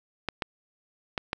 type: clicks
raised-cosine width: 0.3 ms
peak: -12 dBFS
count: 4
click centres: 0.287 / 0.422 / 1.178 / 1.331 s
effects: none